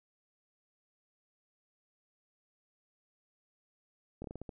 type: slowing click train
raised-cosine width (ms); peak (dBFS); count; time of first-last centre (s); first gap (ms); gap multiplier
2; -29; 7; 4.22-4.492; 23; 1.27
effects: none